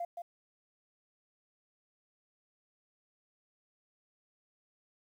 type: tone with echo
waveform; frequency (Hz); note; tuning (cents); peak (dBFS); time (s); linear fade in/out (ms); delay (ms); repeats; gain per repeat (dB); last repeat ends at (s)
sine; 692; F5; -16; -33; 0-0.05; 5; 170; 1; -5; 0.22
effects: tanh soft clip ceiling -29 dBFS + 11-bit